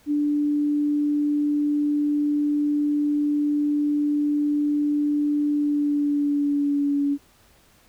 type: tone with pitch glide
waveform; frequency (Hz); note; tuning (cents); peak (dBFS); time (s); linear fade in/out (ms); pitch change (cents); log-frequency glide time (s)
sine; 293.7 to 284.2; D4 to C#4; 0 to +43; -19; 0.06-7.18; 50; -57; 5.5-7.04
effects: pink hiss -57 dBFS RMS until 7.88 s